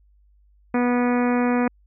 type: harmonic tone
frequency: 244.6 Hz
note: B3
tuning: 16 cents flat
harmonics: 1 / 2 / 3 / 4 / 5 / 6 / 7 / 8 / 9 / 10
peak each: -19 / -25 / -29 / -31 / -33 / -35 / -36 / -37 / -38 / -39 dBFS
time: 0.74-1.68 s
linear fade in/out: 5 ms
effects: added 50 Hz sine -54 dBFS peak until 1.86 s